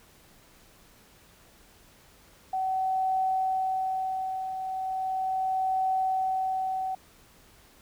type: tone with tremolo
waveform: sine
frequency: 757 Hz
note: F#5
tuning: 39 cents sharp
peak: -23 dBFS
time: 2.53-6.95 s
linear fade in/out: 5 ms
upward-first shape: triangle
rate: 0.37 Hz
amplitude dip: 60%
effects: pink hiss -57 dBFS RMS until 7.81 s